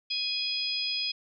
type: harmonic tone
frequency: 830.6 Hz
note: G#5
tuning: in tune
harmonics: 3 / 4 / 5 / 6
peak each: -36 / -33 / -38 / -31 dBFS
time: 0.1-1.12 s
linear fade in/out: 10 ms
effects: none